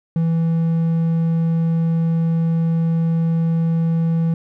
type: tone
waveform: triangle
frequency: 164.81 Hz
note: E3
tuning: in tune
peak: -13 dBFS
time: 0.16-4.34 s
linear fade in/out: 2 ms
effects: none